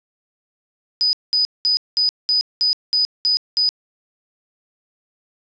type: tone bursts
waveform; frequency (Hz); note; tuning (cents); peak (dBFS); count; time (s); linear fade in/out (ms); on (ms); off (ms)
sine; 4978; D#8; 0; -14; 9; 1.01-3.69; 0; 120; 200
effects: resampled to 16000 Hz + 8-bit